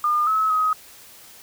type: tone with pitch steps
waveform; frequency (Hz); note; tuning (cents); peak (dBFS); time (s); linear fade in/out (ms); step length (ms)
sine; 1211 / 1290 / 1262; D#6 / E6 / D#6; -47 / -38 / +24; -17; 0.04-0.73; 2; 230
effects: white hiss -46 dBFS RMS until 1.42 s